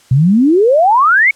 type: exponential sweep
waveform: sine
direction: up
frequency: 121.5 to 2262 Hz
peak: -6 dBFS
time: 0.11-1.31 s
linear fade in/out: 5 ms
effects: white hiss -47 dBFS RMS until 1.35 s + low-pass 9000 Hz 12 dB/octave